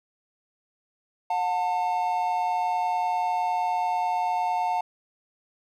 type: tone pair together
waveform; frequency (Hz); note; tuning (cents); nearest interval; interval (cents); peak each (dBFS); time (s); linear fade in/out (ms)
triangle; 724 / 894.9; F#5 / A5; -38 / +29; major third; 367; -24; 1.3-4.81; 5
effects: none